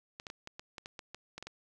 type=clicks; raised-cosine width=0.2 ms; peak=-26 dBFS; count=12; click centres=0.199 / 0.268 / 0.301 / 0.474 / 0.595 / 0.782 / 0.859 / 0.992 / 1.146 / 1.38 / 1.426 / 1.47 s; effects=none